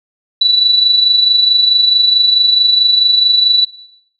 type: tone with amplitude modulation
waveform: sine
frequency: 3953 Hz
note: B7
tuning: 1 cent sharp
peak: -5 dBFS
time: 0.41-3.65 s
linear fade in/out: 5 ms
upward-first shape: sine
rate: 24.6 Hz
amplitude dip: 50%
effects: noise-tail reverb RT60 0.7 s tail -17 dB re dry